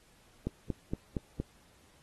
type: click train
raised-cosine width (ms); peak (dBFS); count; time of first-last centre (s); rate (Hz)
3; -19; 5; 0.47-1.4; 4.3
effects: pink hiss -64 dBFS RMS until 2.02 s + AAC 32 kbps